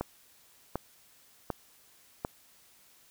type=click train; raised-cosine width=1 ms; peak=-17 dBFS; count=4; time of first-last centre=0.01-2.249 s; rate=1.34 Hz; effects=white hiss -61 dBFS RMS until 3.1 s